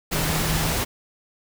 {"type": "tone in noise", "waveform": "sine", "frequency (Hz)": 159.2, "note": "D#3", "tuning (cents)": 40, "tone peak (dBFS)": -26, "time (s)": [0.13, 0.73], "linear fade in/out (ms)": 20, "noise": "pink", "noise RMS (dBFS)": -24, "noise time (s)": [0.11, 0.85], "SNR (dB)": -5, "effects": []}